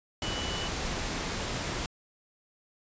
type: tone in noise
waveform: sine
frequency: 2960 Hz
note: F#7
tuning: in tune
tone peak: -37 dBFS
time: 0.22-0.68 s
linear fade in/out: 2 ms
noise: pink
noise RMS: -33 dBFS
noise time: 0.22-1.86 s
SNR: -7 dB
effects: resampled to 16000 Hz